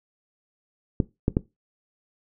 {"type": "clicks", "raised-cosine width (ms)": 3, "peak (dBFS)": -7, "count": 3, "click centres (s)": [1.002, 1.281, 1.369], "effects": ["noise-tail reverb RT60 0.2 s tail -18 dB re dry"]}